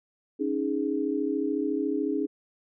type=chord; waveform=sine; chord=C# suspended second; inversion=none; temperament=equal; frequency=277.2 / 311.1 / 415.3 Hz; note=C#4 / D#4 / G#4; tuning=0 / 0 / 0 cents; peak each=-29 / -29 / -30 dBFS; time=0.39-2.27 s; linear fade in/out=20 ms; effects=none